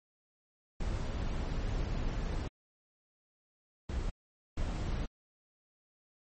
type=noise bursts at uneven times; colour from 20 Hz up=brown; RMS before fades=-34 dBFS; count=3; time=0.8-2.48 / 3.89-4.1 / 4.57-5.06 s; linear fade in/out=5 ms; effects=MP3 32 kbps

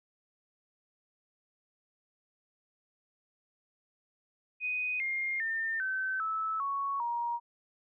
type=tone with pitch steps; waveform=sine; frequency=2495 / 2122 / 1805.5 / 1535.9 / 1306.5 / 1111.4 / 945.4 Hz; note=D#7 / C7 / A6 / G6 / E6 / C#6 / A#5; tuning=+4 / +24 / +44 / -36 / -16 / +4 / +24 cents; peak=-30 dBFS; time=4.6-7.4 s; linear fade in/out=50 ms; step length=400 ms; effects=none

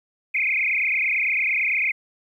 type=tone with frequency modulation; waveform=sine; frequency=2299 Hz; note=D7; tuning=37 cents flat; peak=-19 dBFS; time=0.34-1.92 s; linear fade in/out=10 ms; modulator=28.9 Hz; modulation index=7.7; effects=10-bit

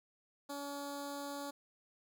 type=tone with notch filter; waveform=10% pulse; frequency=283.7 Hz; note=C#4; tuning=40 cents sharp; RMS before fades=-43 dBFS; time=0.49-1.51 s; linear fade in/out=10 ms; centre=2000 Hz; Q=0.96; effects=none

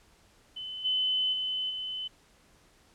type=tone with level steps; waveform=sine; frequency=3030 Hz; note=F#7; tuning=40 cents sharp; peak=-36 / -25 / -29 / -33 dBFS; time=0.56-2.08 s; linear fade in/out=10 ms; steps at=0.84 / 1.32 / 1.69 s; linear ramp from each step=20 ms; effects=pink hiss -62 dBFS RMS until 2.94 s + low-pass 10000 Hz 12 dB/octave

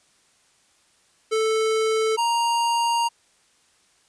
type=tone pair in turn; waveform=square; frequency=440.1 / 934.9 Hz; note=A4 / A#5; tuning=0 / +5 cents; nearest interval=octave + minor second; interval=1305 cents; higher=second; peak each=-20 dBFS; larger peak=neither; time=1.31-2.17 / 2.17-3.09 s; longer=second; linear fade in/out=20 ms; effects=white hiss -61 dBFS RMS until 4.08 s + resampled to 22050 Hz

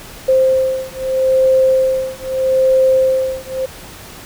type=beating tone pair; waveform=sine; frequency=523.3 / 524.09 Hz; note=C5 / C5; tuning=0 / +3 cents; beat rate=0.79 Hz; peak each=-14 dBFS; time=0.28-3.66 s; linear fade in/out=10 ms; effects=pink hiss -35 dBFS RMS until 4.25 s

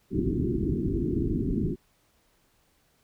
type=low-pass noise; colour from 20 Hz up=white; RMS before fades=-27 dBFS; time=0.1-1.76 s; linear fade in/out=50 ms; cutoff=390 Hz; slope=96 dB/octave; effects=pink hiss -67 dBFS RMS until 3.03 s

